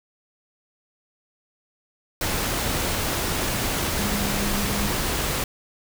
sine tone in noise, 203.7 Hz, G#3, 33 cents flat, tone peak -28 dBFS, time 3.99-4.88 s, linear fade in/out 2 ms, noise pink, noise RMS -25 dBFS, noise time 2.21-5.44 s, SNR -6 dB, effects none

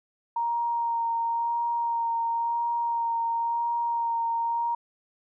sine tone with vibrato, 932.3 Hz, A#5, in tune, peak -24 dBFS, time 0.36-4.75 s, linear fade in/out 5 ms, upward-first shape sine, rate 0.96 Hz, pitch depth 15 cents each way, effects none

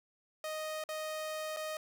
sawtooth tone with dropouts, 622.3 Hz, D#5, in tune, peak -33 dBFS, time 0.44-1.77 s, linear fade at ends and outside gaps 2 ms, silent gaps 0.839-0.889 / 1.564-1.569 s, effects none

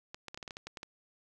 clicks, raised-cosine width 0.2 ms, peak -25 dBFS, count 11, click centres 0.145 / 0.283 / 0.345 / 0.375 / 0.428 / 0.478 / 0.508 / 0.569 / 0.67 / 0.772 / 0.831 s, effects none

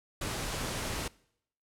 pink noise, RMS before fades -35 dBFS, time 0.21-1.08 s, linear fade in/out 5 ms, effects noise-tail reverb RT60 0.7 s tail -23 dB re dry + low-pass 11000 Hz 12 dB/octave

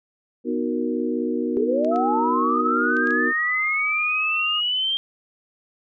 sine chord, B major seventh, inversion none, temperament equal, 246.9 / 311.1 / 370 / 466.2 Hz, B3 / D#4 / F#4 / A#4, 0 / 0 / 0 / 0 cents, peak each -25 / -27 / -28 / -28 dBFS, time 0.44-3.33 s, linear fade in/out 50 ms
sine linear sweep, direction up, 388.1 to 3191 Hz, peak -20 dBFS, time 1.57-4.97 s, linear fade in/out 0 ms
clicks, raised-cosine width 0.2 ms, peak -24 dBFS, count 5, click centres 1.847 / 1.96 / 2.968 / 3.072 / 3.107 s
sine tone with pitch glide, 1295 to 1243.7 Hz, E6 to D#6, -31 to -1 cents, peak -28 dBFS, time 1.91-4.61 s, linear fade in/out 20 ms, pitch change -70 cents, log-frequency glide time 2.34-2.84 s
effects none

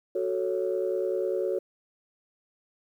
sine chord, F# minor, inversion none, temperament equal, 370 / 440 / 554.4 Hz, F#4 / A4 / C#5, 0 / 0 / 0 cents, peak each -28 / -30 / -30 dBFS, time 0.15-1.59 s, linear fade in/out 5 ms, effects tanh soft clip ceiling -17 dBFS + 10-bit

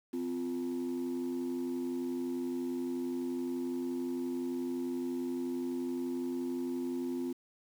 sine tone pair together, 257.6 / 349.2 Hz, C4 / F4, -27 / 0 cents, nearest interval perfect fourth, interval 527 cents, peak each -33 / -35 dBFS, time 0.13-7.33 s, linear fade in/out 10 ms, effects tanh soft clip ceiling -29 dBFS + 9-bit

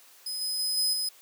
sawtooth tone with level steps, 5040 Hz, D#8, 21 cents sharp, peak -29 / -26 / -24 / -21 / -25 dBFS, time 0.26-1.09 s, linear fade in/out 5 ms, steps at 0.41 / 0.59 / 0.77 / 0.93 s, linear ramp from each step 5 ms, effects white hiss -55 dBFS RMS until 1.21 s + high-pass 400 Hz 12 dB/octave

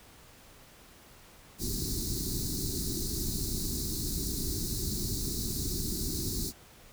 pink band-stop noise, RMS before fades -33 dBFS, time 1.58-6.53 s, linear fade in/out 50 ms, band 400 to 3900 Hz, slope 96 dB/octave, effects pink hiss -55 dBFS RMS until 6.92 s

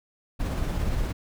brown noise with tremolo, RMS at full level -25 dBFS, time 0.39-1.13 s, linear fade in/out 20 ms, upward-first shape triangle, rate 17 Hz, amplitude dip 35%, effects none

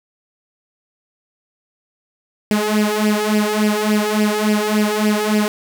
sawtooth tone with flanger, 211.7 Hz, G#3, 33 cents sharp, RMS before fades -17 dBFS, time 2.51-5.48 s, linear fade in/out 0 ms, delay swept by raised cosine 0.38 to 2.38 ms, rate 3.5 Hz, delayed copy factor +0.75, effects none

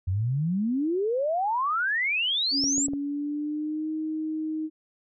sine exponential sweep, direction up, 87.31 to 7902 Hz, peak -23 dBFS, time 0.07-2.87 s, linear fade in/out 10 ms
sine tone with pitch glide, 277.2 to 312.9 Hz, C#4 to D#4, 0 to +10 cents, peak -27 dBFS, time 2.51-4.7 s, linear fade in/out 50 ms, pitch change +210 cents, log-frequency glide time 2.78-3.9 s
clicks, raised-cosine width 2 ms, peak -24 dBFS, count 4, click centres 2.639 / 2.781 / 2.884 / 2.935 s
effects none

